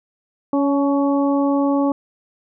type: harmonic tone with a mistuned harmonic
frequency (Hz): 280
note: C#4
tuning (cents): +18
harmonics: 1 / 2 / 3 / 4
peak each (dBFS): -16 / -22 / -26 / -28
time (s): 0.53-1.92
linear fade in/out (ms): 2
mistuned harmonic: 3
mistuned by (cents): +25
effects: none